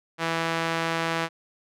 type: tone with band-pass filter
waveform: sawtooth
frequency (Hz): 164.81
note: E3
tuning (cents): 0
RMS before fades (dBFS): -27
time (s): 0.18-1.29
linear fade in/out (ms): 50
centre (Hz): 1700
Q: 0.64
effects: none